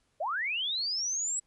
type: linear sweep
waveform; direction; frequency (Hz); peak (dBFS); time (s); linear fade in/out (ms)
sine; up; 545 to 7902; -29; 0.2-1.4; 10
effects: pink hiss -73 dBFS RMS until 1.46 s + resampled to 24000 Hz